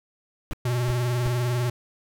brown noise bursts, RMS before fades -28 dBFS, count 3, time 0.51-1.279 s, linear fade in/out 0 ms, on 23 ms, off 350 ms
square tone with vibrato, 122.4 Hz, B2, 15 cents flat, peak -23 dBFS, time 0.65-1.7 s, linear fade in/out 5 ms, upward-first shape sine, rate 20 Hz, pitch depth 65 cents each way
effects none

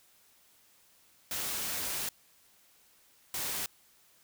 white noise bursts at uneven times, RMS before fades -35 dBFS, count 2, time 1.31-2.09 / 3.34-3.66 s, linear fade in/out 2 ms, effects white hiss -64 dBFS RMS until 4.23 s

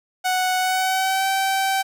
sawtooth tone with pitch glide, 740 to 772.8 Hz, F#5 to G5, 0 to -25 cents, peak -15 dBFS, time 0.24-1.83 s, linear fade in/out 20 ms, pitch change +75 cents, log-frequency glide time 0.59-1.28 s, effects none

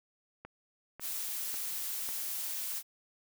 click train, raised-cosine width 0.5 ms, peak -30 dBFS, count 4, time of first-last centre 0.45-2.089 s, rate 1.83 Hz
blue noise, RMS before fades -37 dBFS, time 1-2.83 s, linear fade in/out 50 ms
effects none

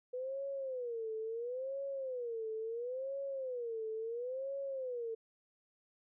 sine tone with vibrato, 492.8 Hz, B4, 4 cents flat, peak -37 dBFS, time 0.13-5.15 s, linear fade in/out 10 ms, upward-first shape sine, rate 0.73 Hz, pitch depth 200 cents each way, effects none

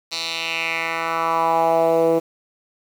10% pulse tone with band-pass filter sweep, 164.81 Hz, E3, in tune, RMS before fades -20 dBFS, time 0.11-2.2 s, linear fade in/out 20 ms, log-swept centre 4500 to 420 Hz, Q 2.9, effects 7-bit

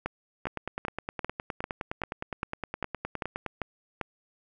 two click trains, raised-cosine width 0.5 ms, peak -15 / -17 dBFS, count 11 / 30, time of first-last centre 0.06-4.013 / 0.47-3.463 s, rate 2.53 / 9.69 Hz, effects none

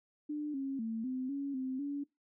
sine tone with pitch steps, 297.9 / 271.4 / 224.8 / 257.4 / 279.3 / 260.4 / 284.5 Hz, D4 / C#4 / A3 / C4 / C#4 / C4 / C#4, +25 / -36 / +37 / -28 / +13 / -8 / +45 cents, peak -34 dBFS, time 0.29-2.04 s, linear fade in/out 10 ms, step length 250 ms, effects noise-tail reverb RT60 0.2 s tail -21 dB re dry

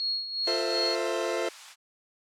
sine tone with tremolo, 4307 Hz, C8, 49 cents sharp, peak -25 dBFS, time 0-0.95 s, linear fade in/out 0 ms, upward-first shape sine, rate 2.7 Hz, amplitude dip 65%
white high-pass noise, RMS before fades -44 dBFS, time 0.43-1.76 s, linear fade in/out 50 ms, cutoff 780 Hz, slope 24 dB/octave
40% pulse chord, F major seventh, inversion none, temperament equal with one note detuned, 349.2 / 446.7 / 523.3 / 659.3 Hz, F4 / A4 / C5 / E5, 0 / +26 / 0 / 0 cents, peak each -32 dBFS, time 0.47-1.49 s, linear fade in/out 5 ms
effects low-pass 7000 Hz 12 dB/octave

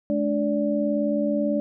sine tone cluster, 213.4 / 291.8 / 581 Hz, G#3 / D4 / D5, +47 / -11 / -19 cents, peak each -25 dBFS, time 0.1-1.6 s, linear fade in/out 0 ms, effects none

